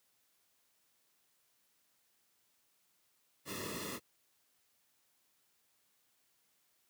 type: noise with comb filter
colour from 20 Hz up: pink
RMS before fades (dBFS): -42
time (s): 3.45-4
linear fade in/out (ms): 50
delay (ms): 1.3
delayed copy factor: -0.95
effects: white hiss -75 dBFS RMS until 6.89 s + high-pass 80 Hz 12 dB/octave